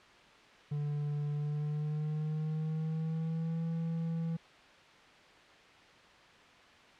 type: tone with pitch glide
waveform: triangle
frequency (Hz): 146.83 to 164.81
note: D3 to E3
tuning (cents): 0 to 0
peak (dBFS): -30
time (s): 0.71-4.37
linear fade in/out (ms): 10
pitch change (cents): +200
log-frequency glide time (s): 1.31-3.63
effects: white hiss -57 dBFS RMS until 6.99 s + low-pass 3000 Hz 12 dB/octave